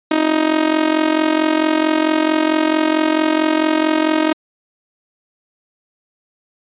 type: tone with amplitude modulation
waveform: sawtooth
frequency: 313 Hz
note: D#4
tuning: 10 cents sharp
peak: -6 dBFS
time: 0.11-4.33 s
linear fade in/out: 5 ms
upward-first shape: sine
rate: 44.5 Hz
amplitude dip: 75%
effects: resampled to 8000 Hz